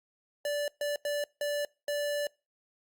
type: tone bursts at uneven times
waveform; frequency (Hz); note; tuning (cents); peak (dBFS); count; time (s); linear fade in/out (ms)
square; 583; D5; -13; -30; 5; 0.45-0.68 / 0.81-0.96 / 1.05-1.24 / 1.41-1.65 / 1.88-2.27; 2
effects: noise-tail reverb RT60 0.3 s tail -25 dB re dry + Opus 48 kbps